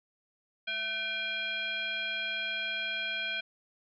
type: tone with frequency modulation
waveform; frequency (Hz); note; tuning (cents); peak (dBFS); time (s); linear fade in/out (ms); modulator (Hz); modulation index
sine; 2393; D7; +32; -31; 0.67-3.41; 10; 865; 1.3
effects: none